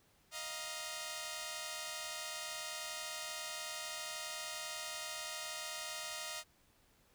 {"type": "chord", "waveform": "5% pulse", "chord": "Eb suspended second", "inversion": "none", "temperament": "equal with one note detuned", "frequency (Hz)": [622.3, 698.5, 948.6], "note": ["Eb5", "F5", "Bb5"], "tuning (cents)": [0, 0, 30], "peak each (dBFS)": [-33, -35, -36], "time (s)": [0.31, 6.44], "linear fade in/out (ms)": 50, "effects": ["pink hiss -70 dBFS RMS until 7.14 s"]}